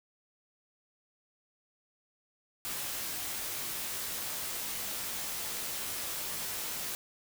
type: noise with comb filter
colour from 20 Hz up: white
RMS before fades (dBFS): -37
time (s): 2.65-6.95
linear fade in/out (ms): 0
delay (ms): 17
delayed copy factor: -0.5
effects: none